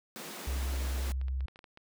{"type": "high-pass noise", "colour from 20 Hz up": "pink", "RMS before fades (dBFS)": -43, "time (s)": [0.16, 1.12], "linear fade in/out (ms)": 0, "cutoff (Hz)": 160, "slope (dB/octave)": 96}
{"type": "tone with pitch glide", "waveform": "sine", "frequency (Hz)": [66.2, 65.74], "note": ["C2", "C2"], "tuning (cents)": [21, 9], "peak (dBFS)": -30, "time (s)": [0.47, 1.46], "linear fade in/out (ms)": 5, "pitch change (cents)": -12, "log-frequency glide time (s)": [0.73, 0.8]}
{"type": "clicks", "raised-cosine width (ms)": 0.3, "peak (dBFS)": -35, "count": 9, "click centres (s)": [1.098, 1.214, 1.283, 1.407, 1.483, 1.559, 1.591, 1.642, 1.774]}
{"effects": []}